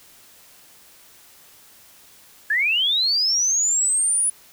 sine linear sweep, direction up, 1653 to 9956 Hz, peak -17 dBFS, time 2.5-4.3 s, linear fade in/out 5 ms, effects white hiss -50 dBFS RMS until 4.52 s

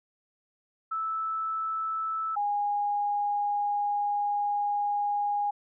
sine tone pair in turn, 1313 / 820.8 Hz, E6 / G#5, -7 / -21 cents, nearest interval minor sixth, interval 814 cents, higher first, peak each -28 / -25 dBFS, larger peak second, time 0.91-2.36 / 2.36-5.51 s, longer second, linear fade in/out 10 ms, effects none

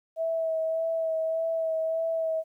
sine tone with vibrato, 649 Hz, E5, 27 cents flat, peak -25 dBFS, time 0.16-2.44 s, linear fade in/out 50 ms, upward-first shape sine, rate 1.7 Hz, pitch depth 19 cents each way, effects 11-bit

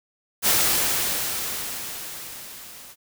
white noise with level ramp, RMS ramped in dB -18 to -44 dBFS, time 0.42-2.96 s, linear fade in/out 50 ms, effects none

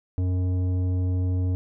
sine tone with tanh clipping, 91.3 Hz, F#2, 23 cents flat, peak -23 dBFS, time 0.18-1.55 s, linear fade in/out 0 ms, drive 11 dB, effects none

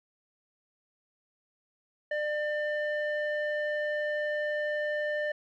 square tone with low-pass filter, 598 Hz, D5, 31 cents sharp, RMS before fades -31 dBFS, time 2.11-5.32 s, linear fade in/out 5 ms, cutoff 1900 Hz, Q 2.2, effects none

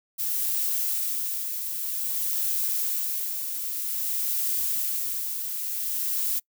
violet noise with tremolo, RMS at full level -26 dBFS, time 0.18-6.4 s, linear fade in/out 20 ms, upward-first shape sine, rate 0.52 Hz, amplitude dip 45%, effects noise-tail reverb RT60 0.1 s tail -25 dB re dry

